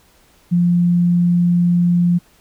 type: tone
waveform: sine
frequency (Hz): 174.61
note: F3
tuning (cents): 0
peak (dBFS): -11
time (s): 0.51-2.19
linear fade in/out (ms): 20
effects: pink hiss -53 dBFS RMS until 2.4 s